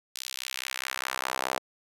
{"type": "tone with high-pass filter sweep", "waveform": "sawtooth", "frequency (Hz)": 64.8, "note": "C2", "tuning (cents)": -16, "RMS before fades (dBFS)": -34, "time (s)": [0.15, 1.59], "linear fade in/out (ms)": 5, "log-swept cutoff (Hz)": [4400, 660], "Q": 1.2, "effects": ["resampled to 32000 Hz"]}